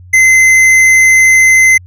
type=tone with tanh clipping; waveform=triangle; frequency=2059 Hz; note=C7; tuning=28 cents flat; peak=-5 dBFS; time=0.13-1.78 s; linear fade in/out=10 ms; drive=16 dB; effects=added 90 Hz sine -32 dBFS peak until 1.86 s